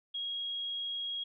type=tone; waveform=sine; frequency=3289 Hz; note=G#7; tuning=18 cents flat; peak=-34 dBFS; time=0.14-1.24 s; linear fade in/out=10 ms; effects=none